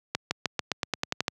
accelerating click train, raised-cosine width 0.2 ms, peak -8 dBFS, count 11, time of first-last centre 0.15-1.281 s, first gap 160 ms, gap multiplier 0.92, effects high-pass 100 Hz 12 dB/octave

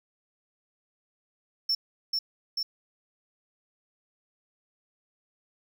triangle tone with echo, 5400 Hz, E8, 41 cents sharp, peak -22 dBFS, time 1.69-1.75 s, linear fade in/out 5 ms, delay 440 ms, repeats 2, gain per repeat -2 dB, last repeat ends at 2.63 s, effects none

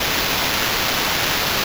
white noise with sample-and-hold, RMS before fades -20 dBFS, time 0-1.64 s, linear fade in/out 5 ms, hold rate 8820 Hz, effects none

